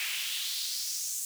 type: noise with high-pass filter sweep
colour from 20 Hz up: pink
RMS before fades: -34 dBFS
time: 0-1.25 s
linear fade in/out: 0 ms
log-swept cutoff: 2300 to 7500 Hz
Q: 2.6
effects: none